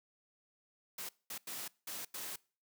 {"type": "noise bursts at uneven times", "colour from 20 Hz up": "white", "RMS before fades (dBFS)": -43, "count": 5, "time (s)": [[0.98, 1.09], [1.3, 1.38], [1.47, 1.68], [1.87, 2.05], [2.14, 2.36]], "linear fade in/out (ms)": 5, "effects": ["noise-tail reverb RT60 0.4 s tail -24 dB re dry", "high-pass 150 Hz 12 dB/octave"]}